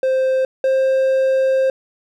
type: tone pair in turn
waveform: triangle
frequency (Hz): 523.3 / 529.1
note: C5 / C5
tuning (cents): 0 / +19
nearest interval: unison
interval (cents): 19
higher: second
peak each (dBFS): -12 / -11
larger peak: second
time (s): 0.03-0.45 / 0.64-1.7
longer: second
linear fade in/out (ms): 2
effects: none